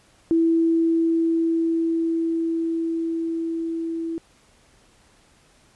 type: tone with level ramp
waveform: sine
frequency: 329.6 Hz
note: E4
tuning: in tune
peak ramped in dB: -15 to -25 dBFS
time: 0.31-4.18 s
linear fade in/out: 0 ms
effects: pink hiss -57 dBFS RMS until 5.75 s + resampled to 24000 Hz